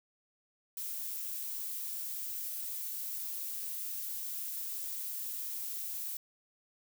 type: noise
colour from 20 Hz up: violet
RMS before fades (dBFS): -39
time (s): 0.77-6.17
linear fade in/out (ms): 2
effects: none